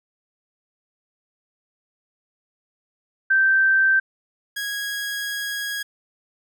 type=tone pair in turn; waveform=sine / sawtooth; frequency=1559 / 1651.7 Hz; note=G6 / G#6; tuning=-10 / -10 cents; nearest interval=minor second; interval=100 cents; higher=second; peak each=-14 / -22 dBFS; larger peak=first; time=3.3-4 / 4.56-5.83 s; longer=second; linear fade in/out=10 ms; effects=none